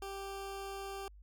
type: tone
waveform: 20% pulse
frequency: 392.2 Hz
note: G4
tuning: 1 cent sharp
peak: -36 dBFS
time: 0.02-1.08 s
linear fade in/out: 2 ms
effects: added 50 Hz sine -53 dBFS peak until 1.22 s